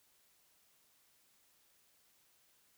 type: silence
effects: white hiss -71 dBFS RMS until 2.77 s